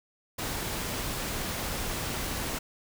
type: noise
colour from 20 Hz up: pink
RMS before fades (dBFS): -33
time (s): 0.38-2.59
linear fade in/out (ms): 10
effects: none